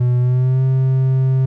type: tone with pitch glide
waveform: triangle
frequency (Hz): 123.47 to 131.57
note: B2 to C3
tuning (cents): 0 to +10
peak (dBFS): -10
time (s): 0-1.46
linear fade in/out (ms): 10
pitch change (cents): +110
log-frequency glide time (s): 0.19-0.63
effects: none